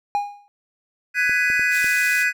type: tone with exponential decay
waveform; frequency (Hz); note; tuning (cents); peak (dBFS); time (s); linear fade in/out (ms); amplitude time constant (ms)
triangle; 817; G#5; -29; -14; 0.15-0.48; 0; 71
type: chord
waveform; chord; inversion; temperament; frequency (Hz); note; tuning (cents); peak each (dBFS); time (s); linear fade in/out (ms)
triangle; G# minor seventh; third; just; 1495.1 / 1661.2 / 1993.5 / 2492; F#6 / G#6 / B6 / D#7; +18 / 0 / +16 / +2; -21; 1.14-2.33; 50
type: clicks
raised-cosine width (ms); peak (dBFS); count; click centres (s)
2; -23; 4; 1.295 / 1.501 / 1.595 / 1.844
type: band-pass noise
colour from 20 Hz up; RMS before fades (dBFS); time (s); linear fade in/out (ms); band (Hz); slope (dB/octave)
white; -33; 1.7-2.26; 50; 3600 to 11000; 12
effects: none